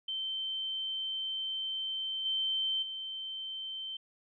sine tone with level steps, 3104 Hz, G7, 18 cents flat, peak -33 / -29 / -37 dBFS, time 0.08-3.97 s, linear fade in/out 5 ms, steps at 2.25 / 2.82 s, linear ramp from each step 10 ms, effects none

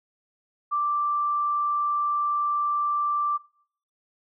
sine tone, 1174.7 Hz, D6, in tune, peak -22 dBFS, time 0.71-3.38 s, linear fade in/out 20 ms, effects noise-tail reverb RT60 0.6 s tail -22 dB re dry

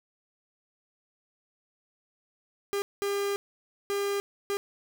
45% pulse tone bursts at uneven times, 401.8 Hz, G4, 43 cents sharp, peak -27 dBFS, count 4, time 2.73-2.82 / 3.02-3.36 / 3.9-4.2 / 4.5-4.57 s, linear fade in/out 0 ms, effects none

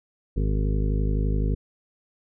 harmonic tone, 51.8 Hz, G#1, 4 cents flat, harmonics 1 / 2 / 3 / 4 / 5 / 7 / 8 / 9, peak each -22 / -29 / -30 / -36 / -34 / -38 / -38 / -40 dBFS, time 0.36-1.55 s, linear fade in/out 10 ms, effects none

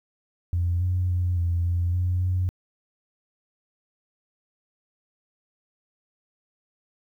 sine tone with pitch steps, 87 / 90.7 / 89.2 / 86 / 87.1 / 89.9 / 91.3 Hz, F2 / F#2 / F2 / F2 / F2 / F#2 / F#2, -6 / -34 / +37 / -26 / -4 / -49 / -23 cents, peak -20 dBFS, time 0.53-2.49 s, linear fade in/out 0 ms, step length 280 ms, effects tanh soft clip ceiling -16 dBFS + 10-bit

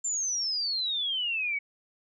sine exponential sweep, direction down, 7360 to 2217 Hz, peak -27 dBFS, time 0.04-1.59 s, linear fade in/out 10 ms, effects none

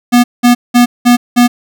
square tone bursts, 242.8 Hz, B3, 29 cents flat, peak -4 dBFS, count 5, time 0.12-1.48 s, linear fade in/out 20 ms, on 120 ms, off 190 ms, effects none

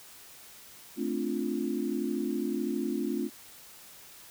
sine chord, D minor seventh, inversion second, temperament equal, 220 / 261.6 / 293.7 / 349.2 Hz, A3 / C4 / D4 / F4, 0 / 0 / 0 / 0 cents, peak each -34 dBFS, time 0.96-3.3 s, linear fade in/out 50 ms, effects white hiss -51 dBFS RMS until 4.3 s

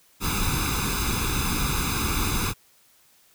pink noise with comb filter, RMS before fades -25 dBFS, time 0.2-2.54 s, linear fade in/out 50 ms, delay 0.8 ms, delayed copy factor +0.9, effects white hiss -59 dBFS RMS until 3.34 s

